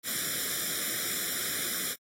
white noise with comb filter, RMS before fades -32 dBFS, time 0.03-1.96 s, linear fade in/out 50 ms, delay 0.55 ms, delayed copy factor +1, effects high-pass 150 Hz 12 dB/octave + AAC 48 kbps

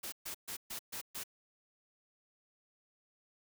white noise bursts, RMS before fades -42 dBFS, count 6, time 0.03-1.238 s, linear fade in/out 10 ms, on 93 ms, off 130 ms, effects none

